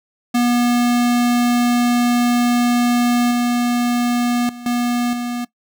square tone with level steps, 241.8 Hz, B3, 36 cents flat, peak -14 / -16 / -32 / -17 / -22 dBFS, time 0.34-5.45 s, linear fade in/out 10 ms, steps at 3.31 / 4.49 / 4.66 / 5.13 s, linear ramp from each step 2 ms, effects noise-tail reverb RT60 0.1 s tail -19 dB re dry

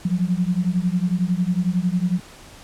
sine beating tone pair, 174.61 / 185.61 Hz, F3 / F#3, 0 / +6 cents, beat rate 11 Hz, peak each -21 / -21 dBFS, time 0.05-2.2 s, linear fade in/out 5 ms, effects pink hiss -44 dBFS RMS until 2.63 s + low-pass 10000 Hz 12 dB/octave

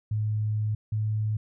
sine tone pair in turn, 107.1 / 107.63 Hz, A2 / A2, -46 / -38 cents, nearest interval unison, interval 8 cents, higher second, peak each -24 / -24 dBFS, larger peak neither, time 0.11-0.75 / 0.92-1.37 s, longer first, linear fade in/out 5 ms, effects none

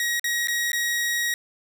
sawtooth tone with dropouts, 1896 Hz, A#6, 29 cents sharp, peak -19 dBFS, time 0-1.34 s, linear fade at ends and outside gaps 1 ms, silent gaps 0.196-0.242 / 0.473-0.483 / 0.718-0.731 s, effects none

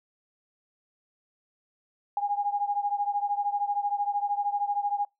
sine beating tone pair, 813 / 826 Hz, G#5 / G#5, -37 / -10 cents, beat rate 13 Hz, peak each -27 / -30 dBFS, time 2.17-5.05 s, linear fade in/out 2 ms, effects noise-tail reverb RT60 0.2 s tail -26 dB re dry

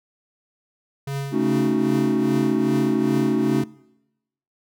square tone with tremolo, 138.59 Hz, C#3, in tune, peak -24 dBFS, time 1.07-3.64 s, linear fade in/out 5 ms, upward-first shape triangle, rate 2.5 Hz, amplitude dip 75%
triangle chord, D# half-diminished seventh, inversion second, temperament equal, 220 / 277.2 / 311.1 / 370 Hz, A3 / C#4 / D#4 / F#4, 0 / 0 / 0 / 0 cents, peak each -22 dBFS, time 1.31-3.65 s, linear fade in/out 50 ms
effects noise-tail reverb RT60 0.9 s tail -22 dB re dry

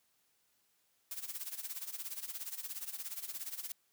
blue noise with tremolo, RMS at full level -40 dBFS, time 1.11-3.72 s, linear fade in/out 2 ms, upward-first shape sine, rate 17 Hz, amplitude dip 80%, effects white hiss -75 dBFS RMS until 3.92 s + high-pass 60 Hz 12 dB/octave

